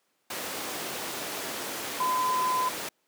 sine tone in noise, 1015 Hz, B5, 47 cents sharp, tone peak -24 dBFS, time 2-2.69 s, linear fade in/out 5 ms, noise pink, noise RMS -33 dBFS, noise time 0.3-2.89 s, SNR +6 dB, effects pink hiss -72 dBFS RMS until 3.07 s + high-pass 300 Hz 12 dB/octave

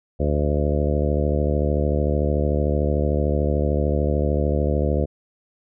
harmonic tone with a mistuned harmonic, 73.42 Hz, D2, in tune, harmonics 1 / 2 / 3 / 4 / 5 / 6 / 7 / 8 / 9, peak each -21 / -26 / -28 / -30 / -29 / -30 / -27 / -31 / -34 dBFS, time 0.19-5.06 s, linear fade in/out 20 ms, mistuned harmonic 9, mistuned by +22 cents, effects none

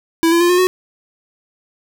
square tone with pitch steps, 329.6 / 338.9 / 348.4 / 358.2 / 368.3 Hz, E4 / E4 / F4 / F4 / F#4, 0 / +48 / -4 / +44 / -8 cents, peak -11 dBFS, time 0.23-0.67 s, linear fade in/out 0 ms, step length 88 ms, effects none

